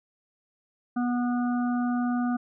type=harmonic tone; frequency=244.2 Hz; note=B3; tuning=19 cents flat; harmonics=1 / 3 / 5 / 6; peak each=-24 / -34 / -38 / -40 dBFS; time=0.96-2.37 s; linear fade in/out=10 ms; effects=none